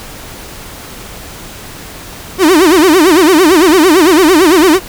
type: tone with vibrato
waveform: 45% pulse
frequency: 339.9 Hz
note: F4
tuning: 47 cents flat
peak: -4 dBFS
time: 2.38-4.8 s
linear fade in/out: 50 ms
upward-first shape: sine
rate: 8.9 Hz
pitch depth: 230 cents each way
effects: pink hiss -29 dBFS RMS until 4.88 s